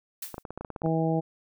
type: noise with exponential decay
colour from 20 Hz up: blue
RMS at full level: -32 dBFS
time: 0.22-0.43 s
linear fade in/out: 5 ms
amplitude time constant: 44 ms
type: clicks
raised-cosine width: 1 ms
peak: -22 dBFS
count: 11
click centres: 0.343 / 0.381 / 0.452 / 0.506 / 0.576 / 0.61 / 0.648 / 0.703 / 0.762 / 0.819 / 0.861 s
type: harmonic tone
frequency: 161.8 Hz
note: E3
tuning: 32 cents flat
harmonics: 1 / 2 / 3 / 4 / 5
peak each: -26 / -29 / -31 / -32 / -33 dBFS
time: 0.83-1.21 s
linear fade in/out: 20 ms
effects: none